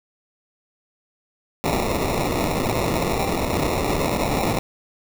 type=noise with sample-and-hold; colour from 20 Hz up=white; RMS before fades=-22 dBFS; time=1.64-4.59 s; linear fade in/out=0 ms; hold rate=1575 Hz; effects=none